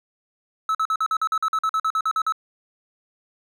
triangle tone bursts, 1300 Hz, E6, 24 cents flat, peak -17 dBFS, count 16, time 0.69-2.323 s, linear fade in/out 2 ms, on 58 ms, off 47 ms, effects none

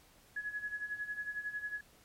sine tone with tremolo, 1686 Hz, G#6, 26 cents sharp, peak -34 dBFS, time 0.36-1.81 s, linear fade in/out 5 ms, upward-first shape sine, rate 11 Hz, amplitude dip 75%, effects pink hiss -63 dBFS RMS until 2.04 s + MP3 64 kbps

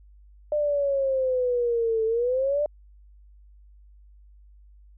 sine exponential two-way sweep, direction down then up, 602 to 440.3 to 602 Hz, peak -21 dBFS, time 0.52-2.66 s, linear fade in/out 2 ms, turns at 2.05 s, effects added 50 Hz sine -49 dBFS peak until 4.97 s

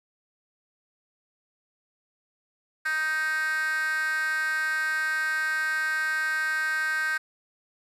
10% pulse tone with high-pass filter, 312.4 Hz, D#4, 7 cents sharp, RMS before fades -27 dBFS, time 2.85-7.18 s, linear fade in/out 10 ms, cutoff 1600 Hz, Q 7.3, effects resampled to 32000 Hz + 10-bit

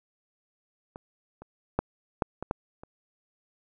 clicks, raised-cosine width 1 ms, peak -26 / -30 / -10 / -10 / -20 / -13 / -29 dBFS, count 7, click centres 0.959 / 1.42 / 1.79 / 2.222 / 2.426 / 2.511 / 2.835 s, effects none

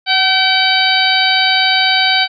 harmonic tone with a mistuned harmonic, 766 Hz, G5, 40 cents flat, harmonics 1 / 2 / 3 / 4 / 5 / 6, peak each -17 / -17 / -17 / -17 / -17 / -17 dBFS, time 0.06-2.28 s, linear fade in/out 50 ms, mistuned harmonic 1, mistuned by -32 cents, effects none

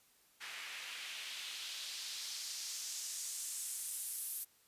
white noise with band-pass filter sweep, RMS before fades -44 dBFS, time 0.4-4.45 s, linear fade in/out 20 ms, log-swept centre 2000 to 12000 Hz, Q 1.6, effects white hiss -69 dBFS RMS until 4.67 s + resampled to 32000 Hz

